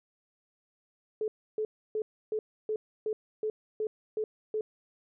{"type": "tone bursts", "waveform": "sine", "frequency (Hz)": 431.8, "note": "A4", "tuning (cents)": -33, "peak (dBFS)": -28, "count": 10, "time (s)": [1.21, 4.61], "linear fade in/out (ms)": 2, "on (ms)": 70, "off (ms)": 300, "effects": []}